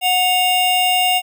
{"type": "tone pair together", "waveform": "square", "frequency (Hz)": [731.6, 2800], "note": ["F#5", "F7"], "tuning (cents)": [-20, 4], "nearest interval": "octave + major seventh", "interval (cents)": 2324, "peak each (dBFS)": -17, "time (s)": [0.01, 1.22], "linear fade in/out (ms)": 50, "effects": []}